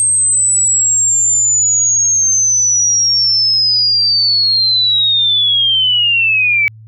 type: linear sweep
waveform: sine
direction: down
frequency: 8410 to 2272 Hz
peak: -9 dBFS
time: 0-6.68 s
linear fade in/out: 0 ms
effects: added 110 Hz sine -34 dBFS peak until 6.87 s